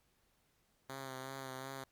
5% pulse tone with vibrato, 132.9 Hz, C3, 27 cents sharp, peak -32 dBFS, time 0.89-1.84 s, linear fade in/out 5 ms, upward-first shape sine, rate 2.7 Hz, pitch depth 33 cents each way, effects pink hiss -75 dBFS RMS until 1.91 s + MP3 96 kbps

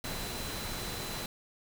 sine tone in noise, 4026 Hz, B7, 33 cents sharp, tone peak -45 dBFS, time 0.04-1.26 s, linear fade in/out 2 ms, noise pink, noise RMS -38 dBFS, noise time 0.04-1.26 s, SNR -10 dB, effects none

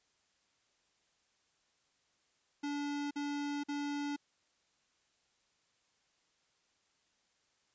square tone bursts, 288.4 Hz, D4, 31 cents flat, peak -36 dBFS, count 3, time 2.63-4.164 s, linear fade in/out 10 ms, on 480 ms, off 47 ms, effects white hiss -75 dBFS RMS until 7.74 s + resampled to 16000 Hz

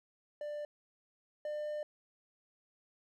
triangle tone pair in turn, 592 / 599.6 Hz, D5 / D5, +14 / +36 cents, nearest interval unison, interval 22 cents, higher second, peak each -36 / -34 dBFS, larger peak second, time 0.41-0.65 / 1.45-1.83 s, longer second, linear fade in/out 2 ms, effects none

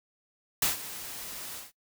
white noise with ADSR envelope, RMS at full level -24 dBFS, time 0.62-1.72 s, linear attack 4 ms, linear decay 140 ms, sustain -16 dB, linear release 160 ms, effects noise-tail reverb RT60 0.1 s tail -21 dB re dry

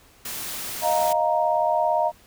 white noise, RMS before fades -32 dBFS, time 0.25-1.13 s, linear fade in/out 5 ms
sine chord, Eb suspended second, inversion none, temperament just, 622.3 / 700 / 933.4 Hz, Eb5 / F5 / Bb5, 0 / +4 / +2 cents, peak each -23 dBFS, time 0.81-2.12 s, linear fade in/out 50 ms
effects pink hiss -54 dBFS RMS until 2.26 s

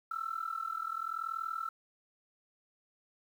sine tone with amplitude modulation, 1331 Hz, E6, 16 cents sharp, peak -30 dBFS, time 0.11-1.69 s, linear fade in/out 5 ms, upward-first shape sine, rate 40.8 Hz, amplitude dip 90%, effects tanh soft clip ceiling -27 dBFS + 10-bit

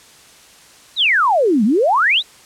sine exponential two-way sweep, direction down then up, 4106 to 196 to 4106 Hz, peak -11 dBFS, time 0.96-2.23 s, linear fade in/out 50 ms, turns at 1.64 s, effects white hiss -45 dBFS RMS until 2.45 s + low-pass 9000 Hz 12 dB/octave

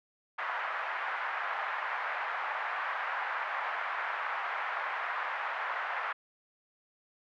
white band-pass noise, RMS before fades -35 dBFS, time 0.38-6.13 s, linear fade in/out 10 ms, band 740 to 1800 Hz, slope 24 dB/octave, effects none

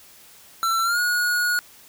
square tone with pitch glide, 1344 to 1448.8 Hz, E6 to F#6, +33 to -37 cents, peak -20 dBFS, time 0.63-1.59 s, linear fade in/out 0 ms, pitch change +130 cents, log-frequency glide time 0.83-0.99 s, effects white hiss -49 dBFS RMS until 1.88 s

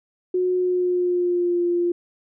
sine tone with pitch glide, 364.6 to 348.5 Hz, F#4 to F4, -25 to -4 cents, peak -18 dBFS, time 0.34-1.92 s, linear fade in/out 5 ms, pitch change -79 cents, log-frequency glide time 0.55-1.63 s, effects none

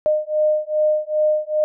sine beating tone pair, 610 / 612.5 Hz, D#5 / D#5, -34 / -27 cents, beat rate 2.5 Hz, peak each -19 dBFS, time 0.06-1.64 s, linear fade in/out 0 ms, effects none

